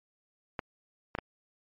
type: clicks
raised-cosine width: 0.5 ms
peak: -17 dBFS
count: 3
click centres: 0.592 / 1.151 / 1.187 s
effects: MP3 32 kbps